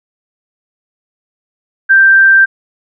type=tone; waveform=sine; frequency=1571 Hz; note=G6; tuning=3 cents sharp; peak=-3 dBFS; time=1.89-2.46 s; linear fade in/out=20 ms; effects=none